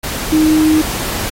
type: tone in noise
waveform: sine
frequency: 311.1 Hz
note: D#4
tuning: in tune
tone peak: -8 dBFS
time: 0.32-0.82 s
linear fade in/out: 10 ms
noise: pink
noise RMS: -21 dBFS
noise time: 0.03-1.3 s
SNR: +10 dB
effects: AAC 48 kbps